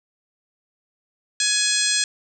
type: harmonic tone with a mistuned harmonic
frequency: 839 Hz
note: G#5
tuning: 17 cents sharp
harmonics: 2 / 3 / 4 / 5 / 6 / 7 / 8 / 9 / 10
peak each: -27 / -29 / -26 / -25 / -27 / -29 / -28 / -27 / -27 dBFS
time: 1.4-2.04 s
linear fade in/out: 2 ms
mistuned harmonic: 8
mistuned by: -15 cents
effects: none